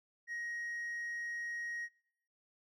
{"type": "tone with hard clipping", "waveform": "triangle", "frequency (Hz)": 1884, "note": "A#6", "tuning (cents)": 18, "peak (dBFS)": -37, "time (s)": [0.27, 1.89], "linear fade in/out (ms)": 50, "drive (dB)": 1, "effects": ["noise-tail reverb RT60 0.8 s tail -26 dB re dry"]}